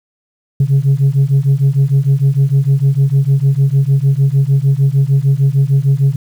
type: beating tone pair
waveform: sine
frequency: 134.4 / 141 Hz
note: C3 / C#3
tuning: +47 / +30 cents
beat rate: 6.6 Hz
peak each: -10 dBFS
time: 0.6-6.16 s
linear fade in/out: 5 ms
effects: tanh soft clip ceiling -5 dBFS + 7-bit